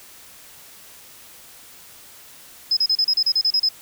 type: tone bursts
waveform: sine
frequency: 5100 Hz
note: D#8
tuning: 42 cents sharp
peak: -15 dBFS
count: 11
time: 2.71-3.689 s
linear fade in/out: 5 ms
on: 59 ms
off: 33 ms
effects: white hiss -45 dBFS RMS until 3.81 s